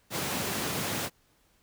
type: high-pass noise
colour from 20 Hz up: pink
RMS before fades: -32 dBFS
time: 0.1-1.1 s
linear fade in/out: 50 ms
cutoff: 100 Hz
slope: 24 dB/octave
effects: pink hiss -67 dBFS RMS until 1.62 s